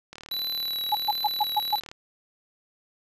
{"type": "click train", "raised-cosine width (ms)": 0.2, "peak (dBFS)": -23, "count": 69, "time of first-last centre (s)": [0.13, 1.915], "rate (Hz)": 38.1}
{"type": "tone with vibrato", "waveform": "square", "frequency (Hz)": 3951, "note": "B7", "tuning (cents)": 0, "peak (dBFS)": -28, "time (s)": [0.31, 1.8], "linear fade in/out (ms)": 5, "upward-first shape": "triangle", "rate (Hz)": 1.4, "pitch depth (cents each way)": 20}
{"type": "tone bursts", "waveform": "sine", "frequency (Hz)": 841, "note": "G#5", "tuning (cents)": 22, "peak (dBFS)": -19, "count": 6, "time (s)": [0.92, 1.756], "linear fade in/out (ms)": 5, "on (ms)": 31, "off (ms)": 130}
{"effects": []}